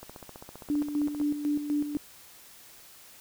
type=click train; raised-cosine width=1 ms; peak=-29 dBFS; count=19; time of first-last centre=0.03-1.214 s; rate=15.2 Hz
type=tone with tremolo; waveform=sine; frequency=293.7 Hz; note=D4; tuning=in tune; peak=-24 dBFS; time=0.7-1.97 s; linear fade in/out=0 ms; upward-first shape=square; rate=4 Hz; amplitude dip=60%
effects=white hiss -52 dBFS RMS until 3.2 s